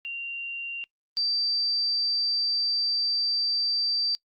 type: tone pair in turn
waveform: sine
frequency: 2769 / 4669 Hz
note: F7 / D8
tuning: -15 / -11 cents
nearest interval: major sixth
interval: 904 cents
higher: second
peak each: -31 / -23 dBFS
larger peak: second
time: 0.05-0.84 / 1.17-4.15 s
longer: second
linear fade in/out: 0 ms
effects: noise-tail reverb RT60 0.1 s tail -24 dB re dry + Opus 48 kbps